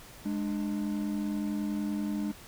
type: tone pair together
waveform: triangle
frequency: 207.7 / 298.3 Hz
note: G#3 / D4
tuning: 0 / +27 cents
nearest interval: tritone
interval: 627 cents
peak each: -29 / -32 dBFS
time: 0.25-2.32 s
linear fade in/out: 10 ms
effects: pink hiss -50 dBFS RMS until 2.47 s